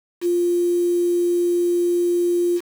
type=tone with quantisation; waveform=sine; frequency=349.2 Hz; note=F4; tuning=in tune; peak=-16 dBFS; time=0.21-2.61 s; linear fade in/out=50 ms; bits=6; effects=none